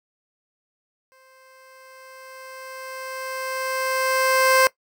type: tone with exponential growth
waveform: 15% pulse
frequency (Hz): 523.3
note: C5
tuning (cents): 0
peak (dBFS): -7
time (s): 1.12-4.67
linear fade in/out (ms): 0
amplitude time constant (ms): 770
effects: noise-tail reverb RT60 0.1 s tail -19 dB re dry